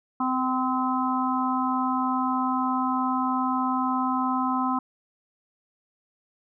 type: harmonic tone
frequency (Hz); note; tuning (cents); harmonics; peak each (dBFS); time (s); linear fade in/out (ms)
257.6; C4; -27; 1 / 3 / 4 / 5; -26 / -30 / -27 / -30; 0.2-4.79; 5
effects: none